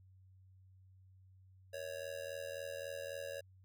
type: tone with amplitude modulation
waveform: square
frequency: 556 Hz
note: C#5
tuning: 5 cents sharp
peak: -39 dBFS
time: 1.73-3.41 s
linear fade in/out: 10 ms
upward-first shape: sine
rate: 83.7 Hz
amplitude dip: 85%
effects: added 94 Hz sine -60 dBFS peak until 3.64 s